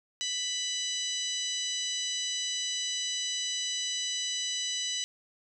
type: harmonic tone with a mistuned harmonic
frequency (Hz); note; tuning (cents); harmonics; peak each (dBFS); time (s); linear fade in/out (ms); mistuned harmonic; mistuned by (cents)
990; B5; +4; 2 / 3 / 4 / 5 / 6 / 7 / 8; -43 / -35 / -35 / -43 / -36 / -47 / -42; 0.21-5.04; 0; 6; +19
effects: none